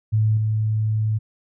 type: tone with level steps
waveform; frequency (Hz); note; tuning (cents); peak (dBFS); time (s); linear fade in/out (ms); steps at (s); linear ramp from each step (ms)
sine; 108.6; A2; -22; -15 / -18; 0.12-1.19; 20; 0.37; 2
effects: none